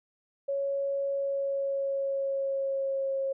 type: tone with pitch glide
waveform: sine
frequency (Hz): 555 to 541.4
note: C#5 to C#5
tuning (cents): +2 to -41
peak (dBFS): -27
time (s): 0.48-3.33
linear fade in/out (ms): 10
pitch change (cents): -43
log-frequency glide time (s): 1.11-3.18
effects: none